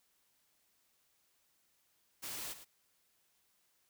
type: noise with echo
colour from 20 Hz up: white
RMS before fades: -43 dBFS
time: 2.22-2.54 s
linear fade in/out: 20 ms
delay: 110 ms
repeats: 1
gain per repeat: -11 dB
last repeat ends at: 2.65 s
effects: white hiss -75 dBFS RMS until 3.89 s